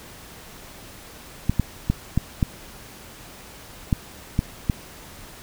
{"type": "clicks", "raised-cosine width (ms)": 5, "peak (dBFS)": -6, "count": 8, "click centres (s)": [1.496, 1.597, 1.9, 2.176, 2.428, 3.928, 4.391, 4.698], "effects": ["pink hiss -43 dBFS RMS until 5.42 s"]}